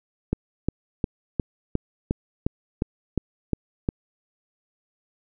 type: click train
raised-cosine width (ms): 3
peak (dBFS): -9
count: 11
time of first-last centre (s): 0.33-3.889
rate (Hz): 2.81
effects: none